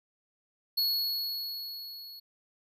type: tone with level ramp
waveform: square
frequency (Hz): 4356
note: C#8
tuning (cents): -31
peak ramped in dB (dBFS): -25 to -45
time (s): 0.77-2.2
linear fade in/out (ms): 10
effects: none